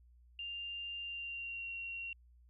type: tone with pitch glide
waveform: sine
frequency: 2794 to 2746 Hz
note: F7 to F7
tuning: 0 to -30 cents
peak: -40 dBFS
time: 0.39-2.13 s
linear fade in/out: 2 ms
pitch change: -30 cents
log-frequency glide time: 1-1.7 s
effects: added 60 Hz sine -60 dBFS peak until 2.49 s